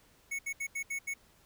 square tone bursts at uneven times, 2211 Hz, C#7, 5 cents flat, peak -34 dBFS, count 6, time 0.31-0.39 / 0.46-0.53 / 0.6-0.67 / 0.75-0.83 / 0.9-0.99 / 1.07-1.14 s, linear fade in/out 10 ms, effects pink hiss -64 dBFS RMS until 1.45 s

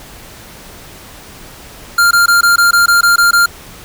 square tone bursts, 1396.9 Hz, F6, in tune, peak -7 dBFS, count 10, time 1.98-3.46 s, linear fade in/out 5 ms, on 130 ms, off 20 ms, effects pink hiss -35 dBFS RMS until 3.84 s

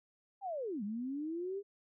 sine linear two-way sweep, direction down then up, 819 to 196 to 409.3 Hz, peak -36 dBFS, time 0.41-1.63 s, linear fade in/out 50 ms, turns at 0.83 s, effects none

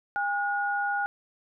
sine tone pair together, 810 / 1443.3 Hz, G#5 / F#6, -43 / -43 cents, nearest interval minor seventh, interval 1000 cents, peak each -28 dBFS, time 0.16-1.06 s, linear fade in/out 0 ms, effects none

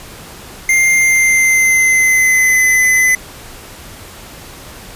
square tone with pitch glide, 2105 to 2024 Hz, C7 to B6, +10 to +42 cents, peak -9 dBFS, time 0.69-3.15 s, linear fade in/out 2 ms, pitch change -68 cents, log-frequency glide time 0.96-2.67 s, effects pink hiss -34 dBFS RMS until 4.95 s + resampled to 32000 Hz

